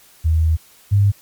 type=tone pair in turn; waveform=sine; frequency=80 / 100.79 Hz; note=D#2 / G2; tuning=+49 / +49 cents; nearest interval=major third; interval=400 cents; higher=second; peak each=-12 / -10 dBFS; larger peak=second; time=0.24-0.57 / 0.91-1.12 s; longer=first; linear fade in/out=20 ms; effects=white hiss -49 dBFS RMS until 1.21 s + MP3 96 kbps